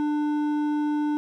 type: tone with hard clipping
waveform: sine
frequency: 297.7 Hz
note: D4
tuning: 24 cents sharp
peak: -24 dBFS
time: 0-1.17 s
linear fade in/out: 0 ms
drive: 8 dB
effects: none